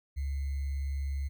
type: tone with sample-and-hold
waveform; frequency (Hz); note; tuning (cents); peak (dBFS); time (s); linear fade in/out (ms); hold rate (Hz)
sine; 69.3; C#2; 0; -30; 0.16-1.29; 20; 2100
effects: none